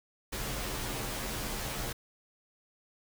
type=noise with comb filter; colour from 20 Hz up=pink; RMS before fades=-36 dBFS; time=0.32-1.93 s; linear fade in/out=10 ms; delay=12 ms; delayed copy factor=-0.8; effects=none